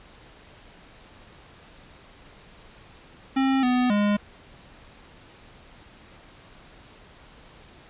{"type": "tone with pitch steps", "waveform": "square", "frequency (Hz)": [267.4, 249.5, 205.8], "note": ["C4", "B3", "G#3"], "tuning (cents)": [38, 18, -16], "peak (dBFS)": -20, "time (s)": [3.36, 4.17], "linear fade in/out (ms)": 10, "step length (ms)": 270, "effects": ["pink hiss -50 dBFS RMS until 7.89 s", "resampled to 8000 Hz"]}